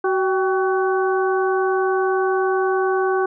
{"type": "harmonic tone with a mistuned harmonic", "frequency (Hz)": 375.8, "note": "F#4", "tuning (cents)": 27, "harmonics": [1, 2, 3, 4], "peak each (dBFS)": [-18, -24, -26, -27], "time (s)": [0.04, 3.26], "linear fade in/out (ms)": 5, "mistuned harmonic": 2, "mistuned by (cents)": 65, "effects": []}